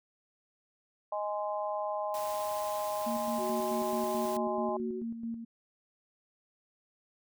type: harmonic tone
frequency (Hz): 207.7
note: G#3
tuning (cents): 0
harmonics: 3 / 4 / 5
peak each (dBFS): -34 / -36 / -38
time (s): 1.12-4.77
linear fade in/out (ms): 5
type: noise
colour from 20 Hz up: white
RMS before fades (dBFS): -45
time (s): 2.14-4.37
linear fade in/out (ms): 2
type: tone with tremolo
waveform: sine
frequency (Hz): 230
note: A#3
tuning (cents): -23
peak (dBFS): -33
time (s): 3.06-5.45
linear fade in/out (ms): 10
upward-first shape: square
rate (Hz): 4.6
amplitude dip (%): 50
type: tone with vibrato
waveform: sine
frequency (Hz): 370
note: F#4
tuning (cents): 0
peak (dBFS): -35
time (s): 3.37-5.04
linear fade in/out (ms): 50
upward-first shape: triangle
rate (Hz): 9.5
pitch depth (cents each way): 17
effects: none